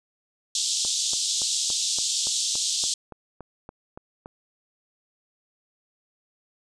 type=band-pass noise; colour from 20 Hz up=white; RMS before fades=-26 dBFS; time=0.55-2.94 s; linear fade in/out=2 ms; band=3300 to 8100 Hz; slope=48 dB/octave
type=click train; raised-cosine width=1 ms; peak=-25 dBFS; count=13; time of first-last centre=0.85-4.259 s; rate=3.52 Hz
effects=none